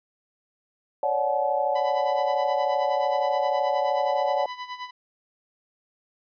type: chord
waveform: sine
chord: D major seventh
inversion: third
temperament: equal with one note detuned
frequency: 554.4 / 587.3 / 740 / 858.9 Hz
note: C#5 / D5 / F#5 / A5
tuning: 0 / 0 / 0 / -42 cents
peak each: -27 dBFS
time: 1.03-4.46 s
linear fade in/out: 2 ms
type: tone with tremolo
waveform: sawtooth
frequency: 996 Hz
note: B5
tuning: 14 cents sharp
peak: -27 dBFS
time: 1.75-4.91 s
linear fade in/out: 10 ms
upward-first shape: sine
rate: 9.5 Hz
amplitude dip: 75%
effects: resampled to 11025 Hz